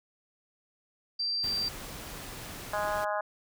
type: tone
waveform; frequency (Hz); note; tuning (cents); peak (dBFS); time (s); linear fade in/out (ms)
sine; 4699; D8; 0; -28; 1.19-1.69; 10
type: noise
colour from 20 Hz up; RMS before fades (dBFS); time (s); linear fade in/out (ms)
pink; -42; 1.43-3.05; 10
type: harmonic tone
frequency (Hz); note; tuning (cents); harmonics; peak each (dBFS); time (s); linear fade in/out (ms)
207.7; G#3; 0; 3 / 4 / 5 / 6 / 7 / 8; -32 / -34 / -36 / -38 / -39 / -40; 2.73-3.21; 5
effects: none